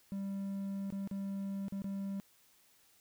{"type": "tone with dropouts", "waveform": "triangle", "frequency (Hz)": 196.5, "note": "G3", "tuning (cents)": 4, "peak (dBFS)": -34, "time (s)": [0.12, 2.2], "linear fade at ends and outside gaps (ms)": 0, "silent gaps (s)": [[0.903, 0.924], [1.075, 1.112], [1.683, 1.723], [1.82, 1.843]], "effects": ["white hiss -67 dBFS RMS until 3 s"]}